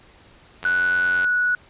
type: click train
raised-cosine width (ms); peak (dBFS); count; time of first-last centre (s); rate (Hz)
0.3; -17; 56; 0.63-1.244; 89.6
type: tone with pitch glide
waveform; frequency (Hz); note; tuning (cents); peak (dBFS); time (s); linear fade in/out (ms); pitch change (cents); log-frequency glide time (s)
sine; 1480 to 1469.8; F#6 to F#6; 0 to -12; -17; 0.65-1.55; 2; -12; 1.01-1.3
effects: pink hiss -51 dBFS RMS until 1.69 s + resampled to 8000 Hz